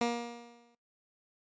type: tone with exponential decay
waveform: 15% pulse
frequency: 236.8 Hz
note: A#3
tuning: 27 cents sharp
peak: -20 dBFS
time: 0.01-0.75 s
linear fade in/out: 2 ms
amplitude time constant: 160 ms
effects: noise-tail reverb RT60 0.2 s tail -24 dB re dry + resampled to 16000 Hz